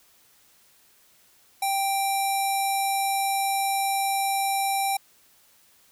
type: tone with low-pass filter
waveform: square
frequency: 785 Hz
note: G5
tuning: 2 cents sharp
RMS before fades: -25 dBFS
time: 1.62-4.97 s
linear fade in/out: 5 ms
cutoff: 11000 Hz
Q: 6
effects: white hiss -59 dBFS RMS until 5.91 s